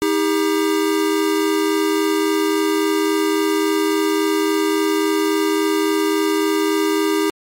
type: tone pair together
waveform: square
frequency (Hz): 317.6 / 401.2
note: D#4 / G4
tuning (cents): +36 / +40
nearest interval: major third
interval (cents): 404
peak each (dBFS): -19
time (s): 0.02-7.3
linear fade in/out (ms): 0
effects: MP3 64 kbps